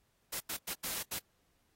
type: noise bursts at uneven times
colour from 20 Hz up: white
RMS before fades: -38 dBFS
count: 5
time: 0.32-0.4 / 0.49-0.57 / 0.67-0.74 / 0.83-1.03 / 1.11-1.19 s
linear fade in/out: 10 ms
effects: pink hiss -75 dBFS RMS until 1.75 s + AAC 48 kbps